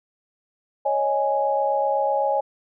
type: chord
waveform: sine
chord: C# suspended second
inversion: none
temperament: equal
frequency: 554.4 / 622.3 / 830.6 Hz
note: C#5 / D#5 / G#5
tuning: 0 / 0 / 0 cents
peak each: -23 / -26 / -22 dBFS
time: 0.85-2.41 s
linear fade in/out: 10 ms
effects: none